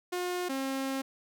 sawtooth tone pair in turn, 358.4 / 268.5 Hz, F4 / C4, +45 / +45 cents, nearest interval perfect fourth, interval 500 cents, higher first, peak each -27 dBFS, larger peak neither, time 0.12-0.49 / 0.49-1.02 s, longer second, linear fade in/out 10 ms, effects none

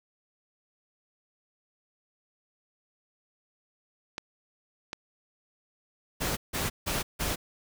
clicks, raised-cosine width 0.2 ms, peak -17 dBFS, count 2, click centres 4.181 / 4.931 s
pink noise bursts, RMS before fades -30 dBFS, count 4, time 6.2-7.36 s, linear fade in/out 20 ms, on 170 ms, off 160 ms
effects none

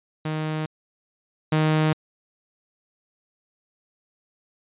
sawtooth tone pair in turn, 155.56 / 155.56 Hz, D#3 / D#3, 0 / 0 cents, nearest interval unison, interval 0 cents, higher neither, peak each -21 / -14 dBFS, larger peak second, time 0.25-0.66 / 1.52-1.93 s, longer neither, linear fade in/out 5 ms, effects resampled to 8000 Hz

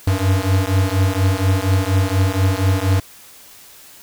square beating tone pair, 93.3 / 97.5 Hz, F#2 / G2, +15 / -9 cents, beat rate 4.2 Hz, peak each -18 dBFS, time 0.07-3 s, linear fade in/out 5 ms, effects white hiss -43 dBFS RMS until 4.02 s

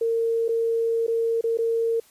sine tone with dropouts, 457.9 Hz, A#4, 31 cents flat, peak -20 dBFS, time 0.01-2 s, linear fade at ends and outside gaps 5 ms, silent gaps 0.482-0.489 / 1.067-1.079 / 1.411-1.439 / 1.574-1.586 s, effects white hiss -56 dBFS RMS until 2.1 s + resampled to 32000 Hz

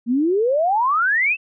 sine exponential sweep, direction up, 225.3 to 2716 Hz, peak -15 dBFS, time 0.06-1.37 s, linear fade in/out 50 ms, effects none

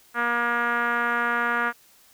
5% pulse tone with low-pass filter, 237.8 Hz, A#3, 35 cents sharp, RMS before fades -24 dBFS, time 0.14-1.73 s, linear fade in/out 50 ms, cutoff 1500 Hz, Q 3.3, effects white hiss -56 dBFS RMS until 2.13 s

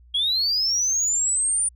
sine linear sweep, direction up, 3244 to 9370 Hz, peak -18 dBFS, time 0.14-1.69 s, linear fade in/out 10 ms, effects tanh soft clip ceiling -16 dBFS + added 60 Hz sine -48 dBFS peak until 1.75 s

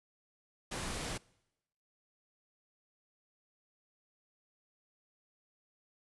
pink noise, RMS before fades -39 dBFS, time 0.71-1.18 s, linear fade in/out 10 ms, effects noise-tail reverb RT60 0.9 s tail -24 dB re dry + resampled to 24000 Hz

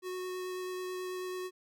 square tone with vibrato, 367.5 Hz, F#4, 12 cents flat, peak -37 dBFS, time 0.02-1.51 s, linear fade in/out 50 ms, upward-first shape sine, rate 9.2 Hz, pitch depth 8 cents each way, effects none

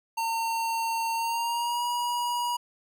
square tone with pitch glide, 911 to 963.5 Hz, A#5 to B5, -40 to -43 cents, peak -27 dBFS, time 0.17-2.57 s, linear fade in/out 10 ms, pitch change +97 cents, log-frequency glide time 1.14-1.84 s, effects none

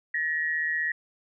sine tone pair together, 1742 / 1898 Hz, A6 / A#6, -18 / +31 cents, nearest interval minor second, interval 149 cents, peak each -31 / -26 dBFS, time 0.14-0.92 s, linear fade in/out 5 ms, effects none

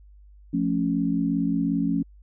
sine chord, F augmented, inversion none, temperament equal, 174.61 / 220 / 277.2 Hz, F3 / A3 / C#4, 0 / 0 / 0 cents, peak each -26 / -27 / -24 dBFS, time 0.53-2.03 s, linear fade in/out 10 ms, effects added 50 Hz sine -47 dBFS peak until 2.22 s

